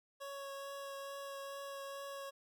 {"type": "tone with vibrato", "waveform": "25% pulse", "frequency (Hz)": 554.4, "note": "C#5", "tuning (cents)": 0, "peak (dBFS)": -40, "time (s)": [0.2, 2.31], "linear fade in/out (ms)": 20, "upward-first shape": "triangle", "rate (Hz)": 2.3, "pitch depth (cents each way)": 12, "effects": []}